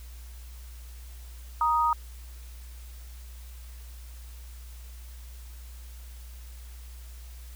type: tone pair together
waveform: sine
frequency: 939.7 / 1244.5 Hz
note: A#5 / D#6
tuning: +14 / 0 cents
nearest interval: perfect fourth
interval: 486 cents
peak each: -24 dBFS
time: 1.61-1.93 s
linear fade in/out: 2 ms
effects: added 60 Hz sine -41 dBFS peak until 7.55 s + white hiss -54 dBFS RMS until 7.55 s